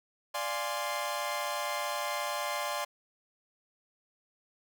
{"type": "chord", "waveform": "sawtooth", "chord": "D half-diminished seventh", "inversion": "none", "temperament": "equal", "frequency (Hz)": [587.3, 698.5, 830.6, 1046.5], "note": ["D5", "F5", "Ab5", "C6"], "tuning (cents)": [0, 0, 0, 0], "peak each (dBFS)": [-33, -36, -35, -32], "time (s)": [0.34, 2.85], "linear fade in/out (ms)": 10, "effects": []}